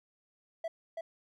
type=tone with echo; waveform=triangle; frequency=659 Hz; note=E5; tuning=1 cent flat; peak=-31 dBFS; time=0.64-0.68 s; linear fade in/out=5 ms; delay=330 ms; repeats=1; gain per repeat=-3 dB; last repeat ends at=1.01 s; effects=none